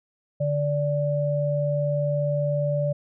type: tone pair together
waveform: sine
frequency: 145.8 / 583.2 Hz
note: D3 / D5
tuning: -12 / -12 cents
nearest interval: 2 octaves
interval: 2400 cents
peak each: -24 dBFS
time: 0.4-2.93 s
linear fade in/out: 10 ms
effects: none